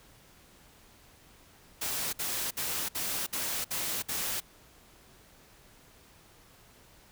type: noise bursts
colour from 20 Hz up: white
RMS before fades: -33 dBFS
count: 7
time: 1.81-4.404 s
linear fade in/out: 10 ms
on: 320 ms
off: 59 ms
effects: pink hiss -58 dBFS RMS until 7.11 s